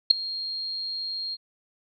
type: tone with ADSR envelope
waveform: sine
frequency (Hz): 4233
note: C8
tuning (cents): +19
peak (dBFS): -7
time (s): 0.1-1.37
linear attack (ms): 10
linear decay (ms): 4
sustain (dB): -22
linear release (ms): 36
effects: none